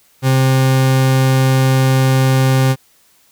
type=tone; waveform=40% pulse; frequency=132 Hz; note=C3; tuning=16 cents sharp; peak=-9 dBFS; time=0.22-2.76 s; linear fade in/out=50 ms; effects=white hiss -53 dBFS RMS until 3.31 s